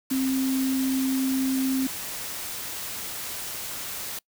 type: tone in noise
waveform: sine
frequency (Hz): 264.1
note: C4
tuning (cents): +16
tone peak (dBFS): -22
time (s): 0.11-1.87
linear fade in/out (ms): 5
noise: white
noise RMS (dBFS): -34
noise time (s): 0.1-4.19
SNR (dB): +9
effects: noise-tail reverb RT60 0.1 s tail -25 dB re dry